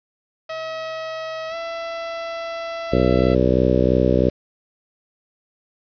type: tone with pitch glide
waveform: sawtooth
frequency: 641 to 667.4 Hz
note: E5 to E5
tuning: -49 to +21 cents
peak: -23 dBFS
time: 0.49-3.35 s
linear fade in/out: 10 ms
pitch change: +70 cents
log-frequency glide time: 1.49-1.55 s
type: harmonic tone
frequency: 63 Hz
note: B1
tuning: 35 cents sharp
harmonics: 1 / 2 / 3 / 4 / 5 / 6 / 7 / 8 / 9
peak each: -23 / -23 / -23 / -23 / -23 / -23 / -23 / -23 / -23 dBFS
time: 2.92-4.3 s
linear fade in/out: 10 ms
effects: resampled to 11025 Hz + 7-bit